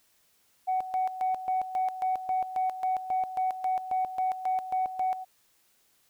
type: tone with tremolo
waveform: sine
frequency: 748 Hz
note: F#5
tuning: 19 cents sharp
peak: -23 dBFS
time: 0.67-5.25 s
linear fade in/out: 20 ms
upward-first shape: square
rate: 3.7 Hz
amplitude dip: 75%
effects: tanh soft clip ceiling -21 dBFS + white hiss -67 dBFS RMS until 6.09 s